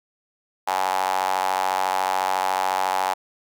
sawtooth tone with high-pass filter, 94 Hz, F#2, 28 cents sharp, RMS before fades -23 dBFS, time 0.67-3.14 s, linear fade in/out 10 ms, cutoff 830 Hz, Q 5.5, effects none

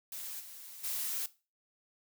blue noise with level steps, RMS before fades -42 / -49 / -36 dBFS, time 0.12-1.26 s, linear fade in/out 2 ms, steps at 0.39 / 0.83 s, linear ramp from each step 20 ms, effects noise-tail reverb RT60 0.3 s tail -17 dB re dry

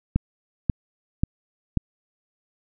click train, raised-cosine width 5 ms, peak -7 dBFS, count 4, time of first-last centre 0.16-1.773 s, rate 1.86 Hz, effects none

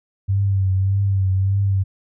sine tone with vibrato, 96.9 Hz, G2, 20 cents flat, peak -15 dBFS, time 0.28-1.84 s, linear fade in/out 20 ms, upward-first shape triangle, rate 1.7 Hz, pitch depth 53 cents each way, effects none

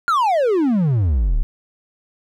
triangle exponential sweep, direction down, 1440 to 30.87 Hz, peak -12 dBFS, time 0.08-1.43 s, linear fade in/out 0 ms, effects none

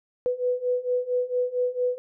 sine beating tone pair, 493.9 / 498.3 Hz, B4 / B4, 0 / +15 cents, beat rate 4.4 Hz, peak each -27 / -25 dBFS, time 0.26-1.98 s, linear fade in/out 0 ms, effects none

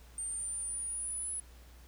sine linear sweep, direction up, 8770 to 10200 Hz, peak -35 dBFS, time 0.18-1.4 s, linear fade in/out 2 ms, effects added 60 Hz sine -53 dBFS peak until 1.87 s + pink hiss -61 dBFS RMS until 1.87 s

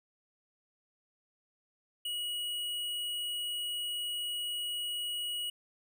sine tone with tanh clipping, 2909 Hz, F#7, 30 cents flat, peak -35 dBFS, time 2.05-5.5 s, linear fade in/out 5 ms, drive 15 dB, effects none

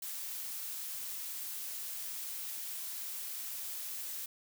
blue noise, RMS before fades -41 dBFS, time 0.02-4.26 s, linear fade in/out 5 ms, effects none

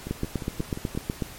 two click trains, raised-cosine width 3 ms, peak -20 / -13 dBFS, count 6 / 10, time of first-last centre 0.07-0.95 / 0.11-1.222 s, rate 5.68 / 8.09 Hz, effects pink hiss -43 dBFS RMS until 1.38 s + MP3 64 kbps

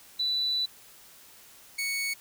sine / sawtooth tone pair in turn, 3972 / 2220 Hz, B7 / C#7, +9 / +2 cents, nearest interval minor seventh, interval 1007 cents, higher first, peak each -25 dBFS, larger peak neither, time 0.19-0.66 / 1.78-2.14 s, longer first, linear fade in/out 10 ms, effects white hiss -53 dBFS RMS until 2.2 s

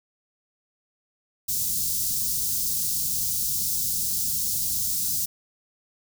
white band-stop noise, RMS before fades -26 dBFS, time 1.48-5.26 s, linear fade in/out 10 ms, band 200 to 4900 Hz, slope 24 dB/octave, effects none

